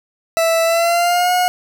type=tone with pitch glide; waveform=40% pulse; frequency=659.3 to 723.1 Hz; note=E5 to F#5; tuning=0 to -40 cents; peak=-12 dBFS; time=0.37-1.48 s; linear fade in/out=0 ms; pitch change=+160 cents; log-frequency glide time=0.64-1.32 s; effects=none